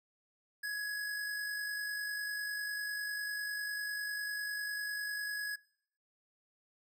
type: tone with amplitude modulation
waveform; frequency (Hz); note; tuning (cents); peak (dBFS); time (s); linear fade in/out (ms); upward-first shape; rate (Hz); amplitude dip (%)
square; 1676; G#6; +15; -35; 0.63-5.56; 10; sine; 50; 35
effects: noise-tail reverb RT60 0.7 s tail -24 dB re dry